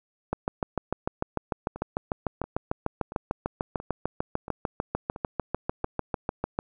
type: two click trains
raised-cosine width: 1 ms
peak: -23 / -12 dBFS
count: 7 / 43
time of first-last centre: 1.76-5.842 / 0.33-6.589 s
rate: 1.47 / 6.71 Hz
effects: none